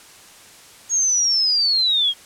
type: linear sweep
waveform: sine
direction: down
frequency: 6645 to 3192 Hz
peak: -15 dBFS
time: 0.89-2.14 s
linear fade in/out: 50 ms
effects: white hiss -45 dBFS RMS until 2.25 s + low-pass 10000 Hz 12 dB/octave